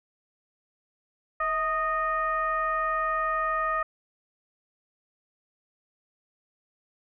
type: tone with frequency modulation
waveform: sine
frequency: 1244.5 Hz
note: D#6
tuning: in tune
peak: -24 dBFS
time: 1.4-3.83 s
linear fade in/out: 5 ms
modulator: 604 Hz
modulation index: 0.82
effects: none